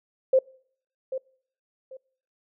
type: tone with echo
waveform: sine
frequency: 524 Hz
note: C5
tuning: 2 cents sharp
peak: -15 dBFS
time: 0.33-0.39 s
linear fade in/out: 5 ms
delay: 790 ms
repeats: 2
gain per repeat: -12 dB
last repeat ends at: 1.97 s
effects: noise-tail reverb RT60 0.6 s tail -25 dB re dry